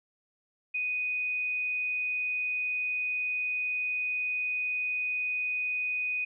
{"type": "tone", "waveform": "sine", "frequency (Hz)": 2489, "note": "D#7", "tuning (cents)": 0, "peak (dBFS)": -28, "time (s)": [0.74, 6.25], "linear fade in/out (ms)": 10, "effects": []}